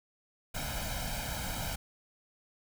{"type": "noise with comb filter", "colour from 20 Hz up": "pink", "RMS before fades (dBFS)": -36, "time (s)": [0.54, 1.76], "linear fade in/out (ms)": 10, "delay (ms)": 1.3, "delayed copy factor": 0.85, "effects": []}